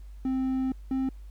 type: tone pair in turn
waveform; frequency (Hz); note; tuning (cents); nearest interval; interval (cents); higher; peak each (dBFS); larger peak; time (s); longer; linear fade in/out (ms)
triangle; 261.6 / 264; C4 / C4; 0 / +16; unison; 16; second; -23; neither; 0.25-0.72 / 0.91-1.09; first; 2
effects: added 50 Hz sine -41 dBFS peak until 1.3 s + pink hiss -66 dBFS RMS until 1.3 s